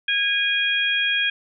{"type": "harmonic tone", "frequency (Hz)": 820, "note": "G#5", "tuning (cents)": -22, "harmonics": [2, 3, 4], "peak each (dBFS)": [-23, -23, -23], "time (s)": [0.08, 1.3], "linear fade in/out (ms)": 5, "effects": []}